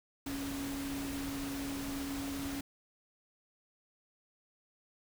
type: tone in noise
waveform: sine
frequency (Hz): 277.2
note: C#4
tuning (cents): 0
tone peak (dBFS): -37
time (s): 0.26-2.61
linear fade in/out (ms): 5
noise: pink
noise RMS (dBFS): -43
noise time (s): 0.26-2.61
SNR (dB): +3
effects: none